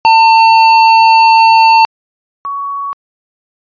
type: tone pair in turn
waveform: square / sine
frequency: 899 / 1121.1 Hz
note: A5 / C#6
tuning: +37 / +19 cents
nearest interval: major third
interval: 382 cents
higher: second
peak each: -4 / -16 dBFS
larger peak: first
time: 0.05-1.85 / 2.45-2.93 s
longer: first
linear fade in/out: 0 ms
effects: resampled to 11025 Hz